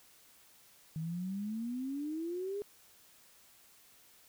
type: exponential sweep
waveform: sine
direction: up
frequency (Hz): 155.56 to 416.1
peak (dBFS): -35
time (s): 0.96-2.62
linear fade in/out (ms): 0
effects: white hiss -62 dBFS RMS until 4.28 s